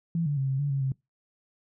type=tone with pitch steps; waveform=sine; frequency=166.9 / 144.9 / 135.1 / 134 / 143.4 / 137.4 / 133.4 Hz; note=E3 / D3 / C#3 / C3 / D3 / C#3 / C3; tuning=+22 / -23 / -44 / +42 / -41 / -15 / +34 cents; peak=-24 dBFS; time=0.15-0.92 s; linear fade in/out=2 ms; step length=110 ms; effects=noise-tail reverb RT60 0.2 s tail -24 dB re dry